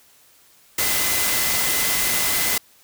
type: tone in noise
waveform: sine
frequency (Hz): 2032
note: B6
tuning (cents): +49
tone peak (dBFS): -29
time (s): 0.78-2.58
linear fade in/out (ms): 5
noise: white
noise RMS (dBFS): -21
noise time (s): 0.78-2.58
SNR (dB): -11
effects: white hiss -54 dBFS RMS until 2.83 s